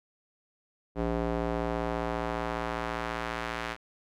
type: tone with band-pass filter sweep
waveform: square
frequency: 57.4 Hz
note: A#1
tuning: 26 cents flat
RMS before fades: -32 dBFS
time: 0.95-3.77 s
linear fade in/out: 50 ms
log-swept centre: 440 to 1800 Hz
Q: 0.89
effects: none